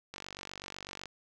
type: click train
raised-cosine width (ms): 0.2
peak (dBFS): -24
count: 45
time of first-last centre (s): 0.14-1.057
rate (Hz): 48
effects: none